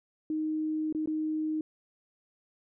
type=tone with dropouts; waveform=sine; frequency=311.1 Hz; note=D#4; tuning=in tune; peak=-28 dBFS; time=0.3-1.61 s; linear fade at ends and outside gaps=2 ms; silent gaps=0.926-0.948 / 1.059-1.074 s; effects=none